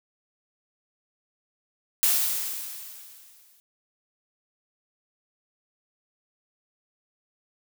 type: noise with exponential decay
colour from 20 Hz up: blue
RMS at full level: -20 dBFS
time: 2.03-3.6 s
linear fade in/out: 0 ms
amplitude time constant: 340 ms
effects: none